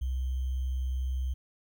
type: tone with sample-and-hold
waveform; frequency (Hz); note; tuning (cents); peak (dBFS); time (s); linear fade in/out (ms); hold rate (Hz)
sine; 64.4; C2; -27; -28; 0.01-1.34; 10; 3150
effects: none